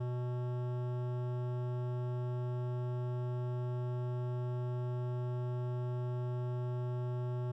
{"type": "tone with hard clipping", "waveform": "sine", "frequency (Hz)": 123.47, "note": "B2", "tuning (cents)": 0, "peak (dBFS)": -36, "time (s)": [0, 7.52], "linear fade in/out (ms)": 10, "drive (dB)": 15, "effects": []}